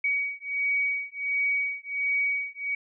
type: beating tone pair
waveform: sine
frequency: 2258 / 2259.4 Hz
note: C#7 / C#7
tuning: +31 / +32 cents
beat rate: 1.4 Hz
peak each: -28 dBFS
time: 0.04-2.75 s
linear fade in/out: 5 ms
effects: none